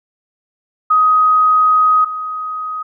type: tone pair in turn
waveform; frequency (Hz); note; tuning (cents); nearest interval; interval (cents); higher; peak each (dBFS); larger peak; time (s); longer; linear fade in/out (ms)
sine; 1256 / 1256; D#6 / D#6; +16 / +16; unison; 0; neither; -8 / -20; first; 0.9-2.05 / 2.05-2.83; first; 10
effects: none